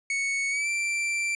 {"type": "tone with pitch glide", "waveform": "45% pulse", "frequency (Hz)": [2217, 2349], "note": ["C#7", "D7"], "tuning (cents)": [0, 0], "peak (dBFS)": -25, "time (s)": [0.1, 1.35], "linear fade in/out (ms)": 2, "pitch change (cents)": 100, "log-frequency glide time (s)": [0.5, 0.68], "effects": ["resampled to 22050 Hz", "11-bit"]}